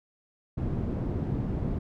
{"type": "low-pass noise", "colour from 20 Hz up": "white", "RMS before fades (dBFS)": -30, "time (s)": [0.57, 1.79], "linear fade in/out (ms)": 10, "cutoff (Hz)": 200, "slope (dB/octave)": 12, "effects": []}